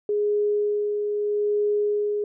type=tone with tremolo; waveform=sine; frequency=415.3 Hz; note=G#4; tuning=in tune; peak=-19 dBFS; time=0.09-2.24 s; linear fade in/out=2 ms; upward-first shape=sine; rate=0.79 Hz; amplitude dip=35%; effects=none